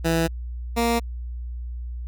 15% pulse tone pair in turn, 164.81 / 233.7 Hz, E3 / A#3, 0 / +5 cents, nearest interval tritone, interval 605 cents, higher second, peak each -13 / -13 dBFS, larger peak neither, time 0.04-0.28 / 0.76-1 s, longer neither, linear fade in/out 20 ms, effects added 60 Hz sine -29 dBFS peak until 2.07 s

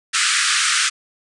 pink band-pass noise, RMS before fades -18 dBFS, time 0.13-0.9 s, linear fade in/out 20 ms, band 1200 to 9600 Hz, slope 96 dB/octave, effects none

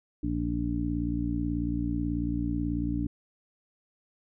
harmonic tone, 58.27 Hz, A#1, in tune, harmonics 1 / 2 / 3 / 4 / 5, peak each -33 / -35 / -36 / -36 / -30 dBFS, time 0.23-3.07 s, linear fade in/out 5 ms, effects none

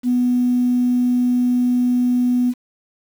sine tone, 246.9 Hz, B3, in tune, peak -13 dBFS, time 0.03-2.54 s, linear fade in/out 50 ms, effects tanh soft clip ceiling -9 dBFS + 7-bit

